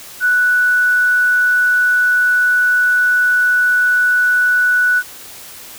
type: tone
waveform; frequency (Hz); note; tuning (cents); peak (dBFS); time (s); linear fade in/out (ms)
sine; 1480; F#6; 0; -10; 0.2-5.03; 50
effects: white hiss -35 dBFS RMS until 5.78 s